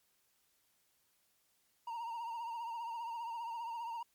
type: tone with vibrato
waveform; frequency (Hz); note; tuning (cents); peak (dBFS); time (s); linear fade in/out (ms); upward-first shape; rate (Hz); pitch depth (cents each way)
triangle; 929; A#5; -6; -37; 1.87-4.03; 5; triangle; 15; 64
effects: white hiss -75 dBFS RMS until 4.14 s + MP3 96 kbps